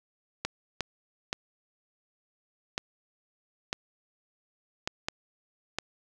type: clicks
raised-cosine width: 0.2 ms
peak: -12 dBFS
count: 8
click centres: 0.45 / 0.807 / 1.329 / 2.779 / 3.729 / 4.875 / 5.085 / 5.786 s
effects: none